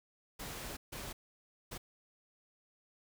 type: noise bursts at uneven times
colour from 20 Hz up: pink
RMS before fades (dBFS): -44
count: 3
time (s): 0.39-0.77 / 0.92-1.13 / 1.71-1.78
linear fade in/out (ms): 10
effects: none